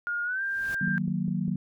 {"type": "tone with pitch glide", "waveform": "sine", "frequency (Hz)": [1423, 1588.1], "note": ["F6", "G6"], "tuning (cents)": [32, 22], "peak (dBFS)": -27, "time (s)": [0.07, 0.98], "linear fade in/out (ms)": 0, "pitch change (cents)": 190, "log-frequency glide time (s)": [0.24, 0.42]}
{"type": "noise with exponential growth", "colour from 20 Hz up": "pink", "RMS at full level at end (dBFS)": -40, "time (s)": [0.3, 0.75], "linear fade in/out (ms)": 5, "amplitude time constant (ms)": 97}
{"type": "chord", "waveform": "sine", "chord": "D# minor", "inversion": "none", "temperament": "equal", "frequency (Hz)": [155.56, 185, 233.1], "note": ["D#3", "F#3", "A#3"], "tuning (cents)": [0, 0, 0], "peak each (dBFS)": [-31, -28, -33], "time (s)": [0.81, 1.56], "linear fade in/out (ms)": 5}
{"type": "click train", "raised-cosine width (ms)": 3, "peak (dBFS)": -30, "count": 4, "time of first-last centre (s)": [0.88, 1.481], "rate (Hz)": 4.99}
{"effects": []}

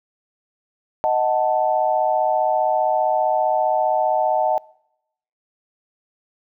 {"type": "chord", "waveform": "sine", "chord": "D# diminished", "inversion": "none", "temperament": "equal with one note detuned", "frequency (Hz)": [624.8, 740, 880], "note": ["D#5", "F#5", "A5"], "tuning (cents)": [7, 0, 0], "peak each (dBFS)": [-20, -20, -21], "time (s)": [1.04, 4.58], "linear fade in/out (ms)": 0, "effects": ["noise-tail reverb RT60 0.8 s tail -24 dB re dry"]}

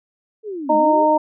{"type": "linear two-way sweep", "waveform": "sine", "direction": "down then up", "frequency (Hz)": [448.6, 205.9, 448.6], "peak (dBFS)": -25, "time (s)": [0.43, 1.07], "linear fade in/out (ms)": 50, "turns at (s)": 0.76}
{"type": "harmonic tone", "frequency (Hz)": 307.2, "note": "D#4", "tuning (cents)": -22, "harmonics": [1, 2, 3], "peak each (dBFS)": [-20, -16, -15], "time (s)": [0.69, 1.18], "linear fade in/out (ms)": 10}
{"effects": []}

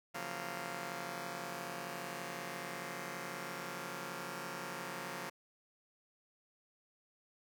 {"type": "chord", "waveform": "5% pulse", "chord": "Gb major seventh", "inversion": "second", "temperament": "just", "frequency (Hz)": [138.75, 173.43, 185, 231.2], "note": ["Db3", "F3", "Gb3", "Bb3"], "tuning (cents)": [2, -12, 0, -14], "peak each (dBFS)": [-37, -34, -38, -36], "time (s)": [0.14, 5.3], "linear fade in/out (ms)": 10, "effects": []}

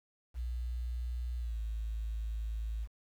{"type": "tone with pitch glide", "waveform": "sine", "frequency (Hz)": [60.3, 54.66], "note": ["B1", "A1"], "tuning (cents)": [-41, -11], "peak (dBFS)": -33, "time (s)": [0.34, 2.88], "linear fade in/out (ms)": 50, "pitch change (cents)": -170, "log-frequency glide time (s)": [1.38, 1.59], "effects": ["tanh soft clip ceiling -29 dBFS", "10-bit"]}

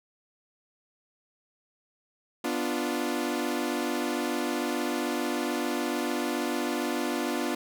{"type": "chord", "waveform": "sawtooth", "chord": "B diminished", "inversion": "none", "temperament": "equal", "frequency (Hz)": [246.9, 293.7, 349.2], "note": ["B3", "D4", "F4"], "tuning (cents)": [0, 0, 0], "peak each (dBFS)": -28, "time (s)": [2.44, 7.55], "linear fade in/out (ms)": 5, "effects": []}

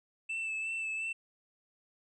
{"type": "tone with vibrato", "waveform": "triangle", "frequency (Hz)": 2644, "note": "E7", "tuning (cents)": 5, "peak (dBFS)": -32, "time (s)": [0.29, 1.13], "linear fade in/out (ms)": 10, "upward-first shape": "sine", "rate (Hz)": 2.8, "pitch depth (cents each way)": 24, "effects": ["resampled to 24000 Hz"]}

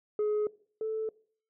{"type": "tone pair in turn", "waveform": "sine", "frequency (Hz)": [421.8, 438.9], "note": ["G#4", "A4"], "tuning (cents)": [27, -4], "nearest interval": "minor second", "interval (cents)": 69, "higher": "second", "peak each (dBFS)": [-23, -29], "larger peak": "first", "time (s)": [[0.19, 0.47], [0.81, 1.09]], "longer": "neither", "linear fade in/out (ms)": 2, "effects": ["noise-tail reverb RT60 0.5 s tail -22 dB re dry", "tanh soft clip ceiling -25 dBFS"]}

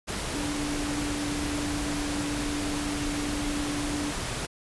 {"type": "tone in noise", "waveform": "sine", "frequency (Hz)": 292.3, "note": "D4", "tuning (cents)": -8, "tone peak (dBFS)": -30, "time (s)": [0.34, 4.12], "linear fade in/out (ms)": 20, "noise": "pink", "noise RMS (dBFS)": -32, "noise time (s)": [0.07, 4.47], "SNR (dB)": -1, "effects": ["resampled to 24000 Hz"]}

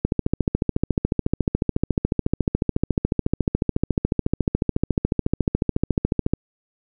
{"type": "click train", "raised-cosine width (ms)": 3, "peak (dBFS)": -5, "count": 89, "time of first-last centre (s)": [0.05, 6.336], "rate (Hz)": 14, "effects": []}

